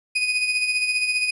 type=tone with tremolo; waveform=35% pulse; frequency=2489 Hz; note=D#7; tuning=in tune; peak=-16 dBFS; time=0.15-1.31 s; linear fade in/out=10 ms; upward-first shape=sine; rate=15 Hz; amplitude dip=50%; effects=resampled to 24000 Hz